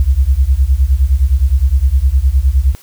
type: beating tone pair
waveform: sine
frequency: 61.74 / 71.44 Hz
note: B1 / D2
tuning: 0 / -47 cents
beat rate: 9.7 Hz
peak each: -11 dBFS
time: 0-2.75 s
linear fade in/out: 0 ms
effects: white hiss -43 dBFS RMS until 2.82 s